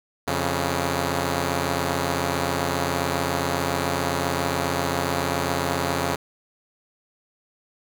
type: tone pair together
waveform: 5% pulse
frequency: 87.31 / 138.59 Hz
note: F2 / C#3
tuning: 0 / 0 cents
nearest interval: minor sixth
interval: 800 cents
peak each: -14 dBFS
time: 0.27-6.16 s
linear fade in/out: 10 ms
effects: none